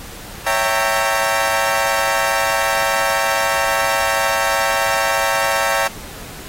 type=chord; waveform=20% pulse; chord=C# diminished seventh; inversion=none; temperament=equal with one note detuned; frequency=554.4 / 659.3 / 784 / 916.3 Hz; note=C#5 / E5 / G5 / Bb5; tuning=0 / 0 / 0 / -30 cents; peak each=-16 dBFS; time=0.46-5.88 s; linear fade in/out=10 ms; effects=pink hiss -35 dBFS RMS until 6.48 s + AAC 48 kbps